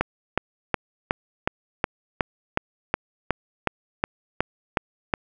click train, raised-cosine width 0.5 ms, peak -5 dBFS, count 15, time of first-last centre 0.01-5.138 s, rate 2.73 Hz, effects none

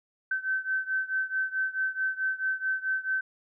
sine beating tone pair, 1536 / 1540.6 Hz, G6 / G6, -36 / -30 cents, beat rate 4.6 Hz, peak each -29 / -31 dBFS, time 0.31-3.21 s, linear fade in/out 5 ms, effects none

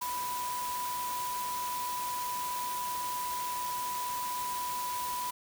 sine tone in noise, 987.8 Hz, B5, in tune, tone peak -33 dBFS, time 0.01-5.31 s, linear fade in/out 10 ms, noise white, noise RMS -40 dBFS, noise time 0.01-5.31 s, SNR +4 dB, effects none

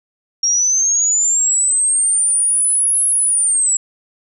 sine linear two-way sweep, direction up then down, 5570 to 10770 to 7600 Hz, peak -12 dBFS, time 0.43-3.77 s, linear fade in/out 5 ms, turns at 3.07 s, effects none

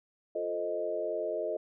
sine chord, F dominant seventh, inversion none, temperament equal, 349.2 / 440 / 523.3 / 622.3 Hz, F4 / A4 / C5 / Eb5, 0 / 0 / 0 / 0 cents, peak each -39 / -36 / -39 / -33 dBFS, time 0.35-1.57 s, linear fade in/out 5 ms, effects none

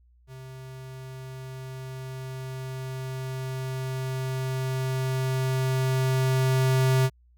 square tone with level ramp, 130.81 Hz, C3, in tune, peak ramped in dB -41 to -19 dBFS, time 0.27-7.1 s, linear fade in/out 50 ms, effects added 60 Hz sine -56 dBFS peak until 7.37 s

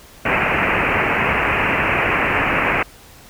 white low-pass noise, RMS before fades -18 dBFS, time 0.25-2.83 s, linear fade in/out 5 ms, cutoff 2700 Hz, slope 96 dB/octave, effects pink hiss -44 dBFS RMS until 3.29 s

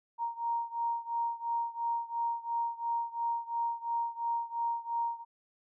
sine beating tone pair, 932.3 / 935.2 Hz, A#5 / A#5, 0 / +5 cents, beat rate 2.9 Hz, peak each -33 / -35 dBFS, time 0.18-5.25 s, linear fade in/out 50 ms, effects none

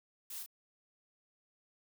blue noise with echo, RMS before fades -45 dBFS, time 0.3-0.43 s, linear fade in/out 5 ms, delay 32 ms, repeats 1, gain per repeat -3 dB, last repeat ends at 0.462 s, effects none

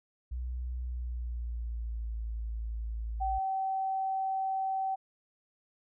sine tone with pitch glide, 61.74 to 55.64 Hz, B1 to A1, 0 to +20 cents, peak -33 dBFS, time 0.31-3.39 s, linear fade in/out 10 ms, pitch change -180 cents, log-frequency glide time 0.82-2.14 s
sine tone, 768 Hz, G5, 36 cents flat, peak -29 dBFS, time 3.2-4.96 s, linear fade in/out 20 ms
effects none

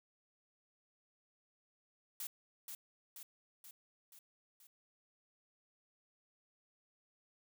blue noise with echo, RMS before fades -43 dBFS, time 2.2-2.27 s, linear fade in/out 2 ms, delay 480 ms, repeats 5, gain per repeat -4 dB, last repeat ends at 4.67 s, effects none

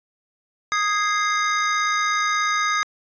square chord, Ab major, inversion second, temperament equal with one note detuned, 1244.5 / 1648.8 / 2093 Hz, Eb6 / Ab6 / C7, 0 / -13 / 0 cents, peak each -22 / -27 / -26 dBFS, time 0.72-2.83 s, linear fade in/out 0 ms, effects resampled to 16000 Hz

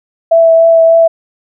sine tone with vibrato, 659.3 Hz, E5, in tune, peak -3 dBFS, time 0.31-1.08 s, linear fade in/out 10 ms, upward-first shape triangle, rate 3.4 Hz, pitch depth 14 cents each way, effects none

